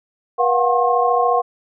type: tone cluster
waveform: sine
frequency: 482.1 / 709 / 743 / 1073 Hz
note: B4 / F5 / F#5 / C6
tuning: -42 / +26 / +7 / +43 cents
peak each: -19 dBFS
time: 0.38-1.42 s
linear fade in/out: 20 ms
effects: none